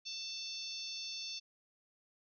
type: harmonic tone with a mistuned harmonic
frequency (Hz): 888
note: A5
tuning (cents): +16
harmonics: 3 / 4 / 5 / 6 / 7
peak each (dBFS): -50 / -47 / -44 / -47 / -51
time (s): 0.05-1.4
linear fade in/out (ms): 20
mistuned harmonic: 6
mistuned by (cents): +18
effects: none